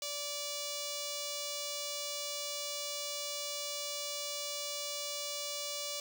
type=tone with notch filter; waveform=5% pulse; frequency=580 Hz; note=D5; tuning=22 cents flat; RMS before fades=-39 dBFS; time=0.02-6 s; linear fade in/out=2 ms; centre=1600 Hz; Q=0.75; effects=none